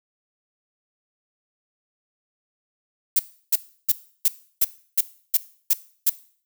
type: noise bursts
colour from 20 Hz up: violet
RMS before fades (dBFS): -17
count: 9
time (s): 3.16-6.097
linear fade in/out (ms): 5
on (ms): 33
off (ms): 330
effects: noise-tail reverb RT60 0.5 s tail -18 dB re dry